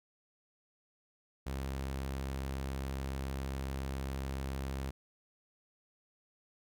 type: tone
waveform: sawtooth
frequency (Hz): 67.2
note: C2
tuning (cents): +47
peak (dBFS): -32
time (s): 1.46-4.91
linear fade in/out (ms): 10
effects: none